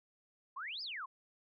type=exponential two-way sweep; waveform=sine; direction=up then down; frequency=987.8 to 5270 to 987.8 Hz; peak=-40 dBFS; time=0.56-1.06 s; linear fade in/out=10 ms; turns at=0.82 s; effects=none